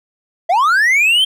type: linear sweep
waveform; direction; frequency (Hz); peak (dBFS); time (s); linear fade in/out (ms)
triangle; up; 640 to 3191; -8; 0.49-1.25; 10
effects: none